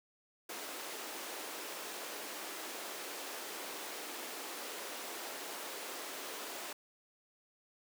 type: high-pass noise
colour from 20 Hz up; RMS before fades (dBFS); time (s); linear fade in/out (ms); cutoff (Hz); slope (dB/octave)
pink; -44; 0.49-6.73; 5; 320; 24
effects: none